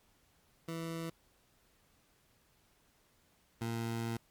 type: tone pair in turn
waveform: 20% pulse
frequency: 164.8 / 115.29 Hz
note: E3 / A#2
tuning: 0 / -19 cents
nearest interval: tritone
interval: 619 cents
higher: first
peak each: -33 / -30 dBFS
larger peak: second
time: 0.68-1.1 / 3.61-4.17 s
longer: second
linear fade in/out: 5 ms
effects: pink hiss -70 dBFS RMS until 4.3 s + MP3 96 kbps